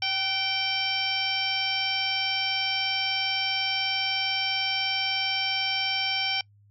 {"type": "harmonic tone with a mistuned harmonic", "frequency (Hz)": 777, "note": "G5", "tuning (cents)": -16, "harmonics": [1, 2, 3, 4, 5, 6, 7], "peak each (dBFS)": [-34, -39, -30, -29, -40, -35, -31], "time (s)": [0.02, 6.41], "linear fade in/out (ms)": 2, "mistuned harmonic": 2, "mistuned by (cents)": -55, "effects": ["noise-tail reverb RT60 0.1 s tail -25 dB re dry", "added 102 Hz sine -55 dBFS peak until 6.7 s"]}